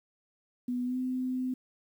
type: tone with pitch glide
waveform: sine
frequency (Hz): 247.1 to 255.4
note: B3 to C4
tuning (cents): +1 to -42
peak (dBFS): -29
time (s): 0.68-1.54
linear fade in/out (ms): 5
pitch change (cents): +57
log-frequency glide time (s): 0.84-0.97
effects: 10-bit